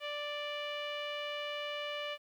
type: tone with low-pass filter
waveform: sawtooth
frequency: 587.3 Hz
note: D5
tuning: in tune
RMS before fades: -39 dBFS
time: 0-2.18 s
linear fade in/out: 50 ms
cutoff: 2900 Hz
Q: 3.8
effects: 11-bit